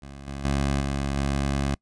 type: tone with level steps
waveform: 15% pulse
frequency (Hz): 69.3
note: C#2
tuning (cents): 0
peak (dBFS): -33 / -26 / -16 / -19 / -17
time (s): 0.02-1.75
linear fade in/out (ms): 5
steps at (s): 0.27 / 0.44 / 0.8 / 1.16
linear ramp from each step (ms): 10
effects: noise-tail reverb RT60 0.1 s tail -25 dB re dry + resampled to 22050 Hz